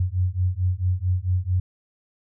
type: beating tone pair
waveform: sine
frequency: 89.2 / 93.7 Hz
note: F2 / F#2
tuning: +37 / +22 cents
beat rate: 4.5 Hz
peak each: -23 dBFS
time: 0-1.6 s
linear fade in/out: 5 ms
effects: none